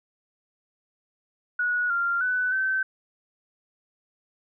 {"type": "tone with pitch steps", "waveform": "sine", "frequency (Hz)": [1461, 1390, 1497, 1540], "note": ["F#6", "F6", "F#6", "G6"], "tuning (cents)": [-22, -9, 20, -31], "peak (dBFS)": -22, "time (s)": [1.59, 2.83], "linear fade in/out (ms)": 5, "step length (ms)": 310, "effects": []}